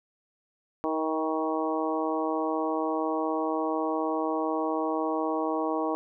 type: harmonic tone with a mistuned harmonic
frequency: 158.5 Hz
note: D#3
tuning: 32 cents sharp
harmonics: 2 / 3 / 4 / 5 / 6 / 7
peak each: -30 / -32 / -33 / -34 / -35 / -35 dBFS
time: 0.84-5.95 s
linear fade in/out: 0 ms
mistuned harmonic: 3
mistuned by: -15 cents
effects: none